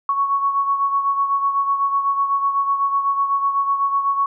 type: beating tone pair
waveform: sine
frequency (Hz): 1110 / 1118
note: C#6 / C#6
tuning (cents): +2 / +14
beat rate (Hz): 8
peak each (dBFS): -17 / -25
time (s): 0.09-4.26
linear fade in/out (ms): 2
effects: none